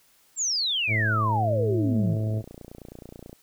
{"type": "exponential sweep", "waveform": "sine", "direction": "down", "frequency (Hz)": [7630, 144.2], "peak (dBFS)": -23, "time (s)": [0.36, 2.17], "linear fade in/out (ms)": 50}
{"type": "harmonic tone", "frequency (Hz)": 108.6, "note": "A2", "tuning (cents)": -22, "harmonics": [1, 2, 3, 4, 5, 6], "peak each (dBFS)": [-24, -35, -38, -41, -41, -39], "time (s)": [0.87, 2.43], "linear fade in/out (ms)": 50}
{"type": "click train", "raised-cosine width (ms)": 2, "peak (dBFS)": -28, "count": 42, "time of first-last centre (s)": [1.93, 3.329], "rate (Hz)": 29.3}
{"effects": ["white hiss -61 dBFS RMS until 3.42 s"]}